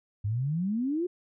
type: exponential sweep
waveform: sine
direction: up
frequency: 98 to 370 Hz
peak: -26 dBFS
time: 0.24-1.07 s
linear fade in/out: 10 ms
effects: none